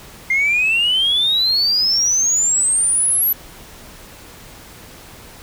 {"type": "exponential sweep", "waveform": "sine", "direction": "up", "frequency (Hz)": [2093, 12000], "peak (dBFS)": -12, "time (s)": [0.3, 3.33], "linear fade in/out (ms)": 5, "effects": ["tanh soft clip ceiling -10 dBFS", "pink hiss -40 dBFS RMS until 5.42 s"]}